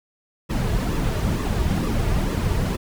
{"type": "noise with flanger", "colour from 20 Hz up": "brown", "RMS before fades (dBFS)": -22, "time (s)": [0.49, 2.77], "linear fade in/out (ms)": 20, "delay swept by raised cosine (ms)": [1.3, 3.9], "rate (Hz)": 2.2, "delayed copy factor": -0.6, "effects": []}